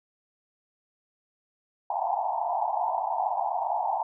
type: band-pass noise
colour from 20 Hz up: pink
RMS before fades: -28 dBFS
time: 1.9-4.03 s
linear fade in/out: 5 ms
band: 680 to 950 Hz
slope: 96 dB/octave
effects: none